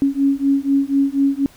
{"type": "beating tone pair", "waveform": "sine", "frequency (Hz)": [274.7, 278.8], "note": ["C#4", "C#4"], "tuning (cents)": [-16, 10], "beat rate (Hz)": 4.1, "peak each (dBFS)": -17, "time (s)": [0.02, 1.46], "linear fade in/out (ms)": 0, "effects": ["pink hiss -48 dBFS RMS until 1.56 s"]}